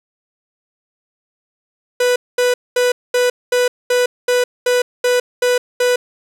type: tone bursts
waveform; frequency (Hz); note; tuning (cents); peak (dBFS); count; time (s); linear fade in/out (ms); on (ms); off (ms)
45% pulse; 493.9; B4; 0; -12; 11; 2-5.96; 5; 160; 220
effects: low-pass 12000 Hz 12 dB/octave + 8-bit